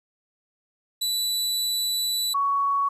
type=tone pair in turn; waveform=sawtooth / sine; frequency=3961 / 1118.3 Hz; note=B7 / C#6; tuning=+4 / +15 cents; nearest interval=octave + minor seventh; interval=2189 cents; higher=first; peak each=-20 dBFS; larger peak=neither; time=1.01-2.34 / 2.34-2.89 s; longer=first; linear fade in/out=10 ms; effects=resampled to 32000 Hz + 10-bit